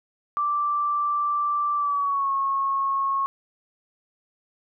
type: tone with pitch glide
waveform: sine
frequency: 1172 to 1093.5 Hz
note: D6 to C#6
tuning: -4 to -24 cents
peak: -21 dBFS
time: 0.37-3.26 s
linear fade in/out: 0 ms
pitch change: -120 cents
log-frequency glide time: 1.76-2.31 s
effects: none